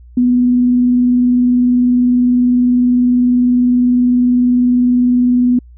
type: tone with vibrato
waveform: sine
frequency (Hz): 246.9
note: B3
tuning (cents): 0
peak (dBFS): -8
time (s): 0.17-5.59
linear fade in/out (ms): 5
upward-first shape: sine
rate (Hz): 20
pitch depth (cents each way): 22
effects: added 60 Hz sine -36 dBFS peak until 5.77 s